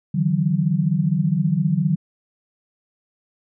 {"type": "tone cluster", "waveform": "sine", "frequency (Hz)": [148.2, 163.3, 187.7], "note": ["D3", "E3", "F#3"], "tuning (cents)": [16, -16, 25], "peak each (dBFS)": -21, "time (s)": [0.14, 1.96], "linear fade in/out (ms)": 10, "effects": []}